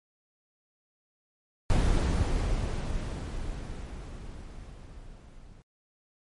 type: noise with level ramp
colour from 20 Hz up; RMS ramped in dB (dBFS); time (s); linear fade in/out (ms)
brown; -22 to -51; 1.7-5.62; 0
effects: MP3 48 kbps